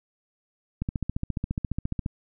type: click train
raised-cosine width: 5 ms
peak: -15 dBFS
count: 19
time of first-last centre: 0.82-2.061 s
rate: 14.5 Hz
effects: none